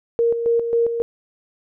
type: tone with tremolo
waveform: sine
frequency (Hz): 466.2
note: A#4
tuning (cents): 0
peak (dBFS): -14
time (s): 0.19-1.02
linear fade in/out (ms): 0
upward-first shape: square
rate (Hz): 3.7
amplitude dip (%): 55
effects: none